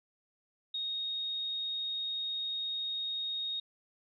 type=tone; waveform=sine; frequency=3731 Hz; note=A#7; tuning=1 cent sharp; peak=-33 dBFS; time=0.74-3.6 s; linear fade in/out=5 ms; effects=none